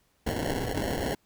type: noise with sample-and-hold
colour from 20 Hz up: white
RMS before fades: -30 dBFS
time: 0.26-1.15 s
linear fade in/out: 5 ms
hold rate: 1225 Hz
effects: pink hiss -69 dBFS RMS until 1.25 s